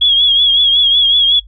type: tone with vibrato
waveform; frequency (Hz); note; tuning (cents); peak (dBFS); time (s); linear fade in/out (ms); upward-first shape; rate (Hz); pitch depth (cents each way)
sine; 3322; G#7; 0; -7; 0.01-1.4; 10; triangle; 5.4; 67
effects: noise-tail reverb RT60 0.1 s tail -21 dB re dry + added 50 Hz sine -35 dBFS peak until 1.47 s